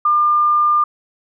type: tone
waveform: sine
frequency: 1200 Hz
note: D6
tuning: 37 cents sharp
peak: -11 dBFS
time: 0.05-0.84 s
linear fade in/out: 5 ms
effects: none